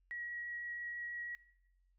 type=tone with vibrato; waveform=sine; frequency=1912 Hz; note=A#6; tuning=43 cents sharp; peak=-40 dBFS; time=0.11-1.35 s; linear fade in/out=0 ms; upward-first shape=triangle; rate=6.1 Hz; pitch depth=8 cents each way; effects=noise-tail reverb RT60 0.9 s tail -21 dB re dry + added 45 Hz sine -70 dBFS peak until 1.98 s